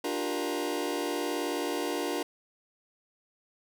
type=chord; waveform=sawtooth; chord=G minor seventh; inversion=second; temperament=just; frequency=294 / 352.8 / 392 / 470.4 Hz; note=D4 / F4 / G4 / Bb4; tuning=+2 / +18 / 0 / +16 cents; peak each=-30 / -30 / -34 / -31 dBFS; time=0.04-2.23 s; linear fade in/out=5 ms; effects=none